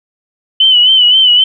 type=tone with vibrato; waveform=sine; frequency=3015 Hz; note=F#7; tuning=32 cents sharp; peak=-4 dBFS; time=0.6-1.44 s; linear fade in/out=5 ms; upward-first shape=sine; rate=3.8 Hz; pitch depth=62 cents each way; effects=none